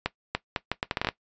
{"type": "accelerating click train", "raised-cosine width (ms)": 0.3, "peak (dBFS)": -9, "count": 11, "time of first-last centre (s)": [0.06, 1.088], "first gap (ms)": 290, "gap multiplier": 0.73, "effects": ["noise-tail reverb RT60 0.1 s tail -17 dB re dry", "resampled to 16000 Hz"]}